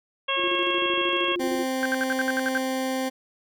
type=harmonic tone; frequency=545 Hz; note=C#5; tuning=29 cents flat; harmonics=1 / 2 / 3 / 4 / 5 / 6; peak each=-31 / -28 / -34 / -34 / -28 / -28 dBFS; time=0.28-1.36 s; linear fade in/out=10 ms
type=tone with tremolo; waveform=sine; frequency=350.1 Hz; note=F4; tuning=4 cents sharp; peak=-25 dBFS; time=0.36-1.66 s; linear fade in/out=50 ms; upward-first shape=square; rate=13 Hz; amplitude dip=55%
type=tone; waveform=20% pulse; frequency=261.6 Hz; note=C4; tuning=in tune; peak=-20 dBFS; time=1.39-3.1 s; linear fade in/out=20 ms
type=tone bursts; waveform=sine; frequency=1568 Hz; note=G6; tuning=in tune; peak=-22 dBFS; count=9; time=1.83-2.575 s; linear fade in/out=0 ms; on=25 ms; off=65 ms
effects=none